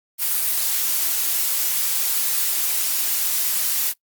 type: noise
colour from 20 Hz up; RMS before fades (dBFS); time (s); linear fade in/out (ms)
blue; -21; 0.18-3.94; 50
effects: noise-tail reverb RT60 0.1 s tail -21 dB re dry + Opus 32 kbps